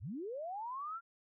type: linear sweep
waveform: sine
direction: up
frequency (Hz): 65.4 to 1396.9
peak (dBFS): -39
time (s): 0-1.01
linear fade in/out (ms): 50
effects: none